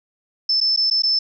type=tone with dropouts; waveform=sine; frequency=5274 Hz; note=E8; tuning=in tune; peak=-15 dBFS; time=0.49-1.19 s; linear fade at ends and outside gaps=5 ms; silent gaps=0.604-0.611 / 0.763-0.773 / 0.901-0.91 / 1.022-1.034 s; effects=none